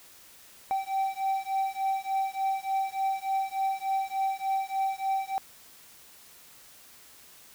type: beating tone pair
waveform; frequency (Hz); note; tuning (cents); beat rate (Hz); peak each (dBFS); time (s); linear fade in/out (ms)
triangle; 773 / 776.4; G5 / G5; -24 / -17; 3.4; -28; 0.71-5.38; 0
effects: white hiss -53 dBFS RMS until 7.54 s